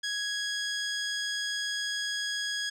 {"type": "tone", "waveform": "15% pulse", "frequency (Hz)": 1661.2, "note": "G#6", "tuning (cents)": 0, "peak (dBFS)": -23, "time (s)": [0.03, 2.7], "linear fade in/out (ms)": 10, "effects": ["low-pass 8000 Hz 12 dB/octave"]}